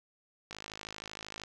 click train, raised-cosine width 0.2 ms, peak -24 dBFS, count 50, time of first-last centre 0.51-1.436 s, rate 52.9 Hz, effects none

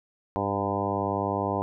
harmonic tone with a mistuned harmonic, 100 Hz, G2, 35 cents sharp, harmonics 1 / 2 / 3 / 4 / 5 / 6 / 7 / 8 / 9 / 10, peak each -34 / -34 / -34 / -34 / -34 / -34 / -34 / -34 / -34 / -34 dBFS, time 0.36-1.62 s, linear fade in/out 0 ms, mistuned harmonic 1, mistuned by -17 cents, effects none

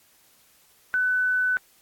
sine tone, 1500 Hz, F#6, 23 cents sharp, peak -20 dBFS, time 0.94-1.57 s, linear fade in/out 0 ms, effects white hiss -59 dBFS RMS until 1.81 s + AAC 64 kbps

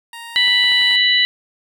15% pulse tone, 932.3 Hz, A#5, in tune, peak -25 dBFS, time 0.13-0.96 s, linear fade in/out 2 ms
harmonic tone, 987.8 Hz, B5, in tune, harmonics 2 / 3 / 4, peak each -16 / -16 / -16 dBFS, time 0.36-1.25 s, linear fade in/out 0 ms
clicks, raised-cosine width 0.5 ms, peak -21 dBFS, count 5, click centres 0.48 / 0.642 / 0.719 / 0.815 / 0.912 s
effects none

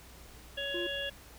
harmonic tone, 559 Hz, C#5, 14 cents sharp, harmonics 1 / 3 / 5 / 6, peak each -39 / -39 / -39 / -39 dBFS, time 0.57-1.1 s, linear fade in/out 10 ms
triangle tone, 349.2 Hz, F4, in tune, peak -33 dBFS, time 0.74-0.87 s, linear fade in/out 5 ms
effects added 60 Hz sine -54 dBFS peak until 1.38 s + pink hiss -54 dBFS RMS until 1.38 s

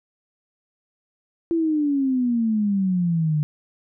sine exponential sweep, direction down, 338.7 to 147.6 Hz, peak -18 dBFS, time 1.51-3.43 s, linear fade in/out 0 ms, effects none

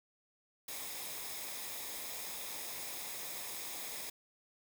white noise with comb filter, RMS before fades -43 dBFS, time 0.68-4.1 s, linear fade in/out 5 ms, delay 0.68 ms, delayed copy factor -0.5, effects none

